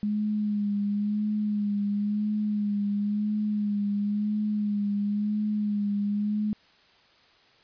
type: tone with vibrato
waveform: sine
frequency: 207.3 Hz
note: G#3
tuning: 3 cents flat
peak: -24 dBFS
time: 0.03-6.53 s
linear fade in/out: 0 ms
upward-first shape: sine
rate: 0.97 Hz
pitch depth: 34 cents each way
effects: white hiss -59 dBFS RMS until 7.63 s + resampled to 11025 Hz